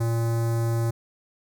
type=tone with notch filter; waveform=square; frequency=115.4 Hz; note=A#2; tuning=17 cents flat; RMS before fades=-24 dBFS; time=0-0.91 s; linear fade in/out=10 ms; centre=2900 Hz; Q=0.52; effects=none